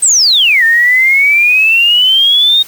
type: exponential two-way sweep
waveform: sine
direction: down then up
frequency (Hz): 8510 to 1800 to 3734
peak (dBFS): -5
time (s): 0.02-2.63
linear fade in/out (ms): 10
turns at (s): 0.64
effects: white hiss -34 dBFS RMS until 2.67 s